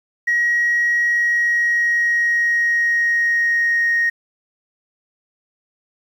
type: tone with pitch glide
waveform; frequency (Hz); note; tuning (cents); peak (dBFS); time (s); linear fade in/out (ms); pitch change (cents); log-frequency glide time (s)
sine; 1900 to 1866.3; A#6 to A#6; +33 to +2; -13; 0.27-4.1; 10; -31; 1.03-3.93
effects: tanh soft clip ceiling -11 dBFS + 8-bit